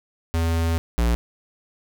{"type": "tone pair in turn", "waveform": "square", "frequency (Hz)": [82.7, 58.48], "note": ["E2", "A#1"], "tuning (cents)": [6, 6], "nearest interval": "tritone", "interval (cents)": 600, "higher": "first", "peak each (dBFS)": [-20, -18], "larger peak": "second", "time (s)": [[0.34, 0.78], [0.98, 1.15]], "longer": "first", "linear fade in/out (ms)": 0, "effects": []}